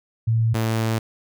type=tone pair in turn; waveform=sine / sawtooth; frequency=113.3 / 112.52 Hz; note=A#2 / A2; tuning=-49 / +39 cents; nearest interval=unison; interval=12 cents; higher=first; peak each=-16 dBFS; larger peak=neither; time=0.27-0.54 / 0.54-0.99 s; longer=second; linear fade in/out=10 ms; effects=none